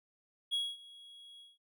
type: tone with ADSR envelope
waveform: triangle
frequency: 3322 Hz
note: G#7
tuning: in tune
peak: -28 dBFS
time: 0.51-1.58 s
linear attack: 26 ms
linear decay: 230 ms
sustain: -22 dB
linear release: 180 ms
effects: none